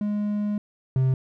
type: tone pair in turn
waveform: triangle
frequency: 207.7 / 130.84 Hz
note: G#3 / C3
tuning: 0 / 0 cents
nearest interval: minor sixth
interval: 800 cents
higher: first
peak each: -21 / -16 dBFS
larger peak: second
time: 0.01-0.58 / 0.96-1.14 s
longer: first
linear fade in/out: 2 ms
effects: none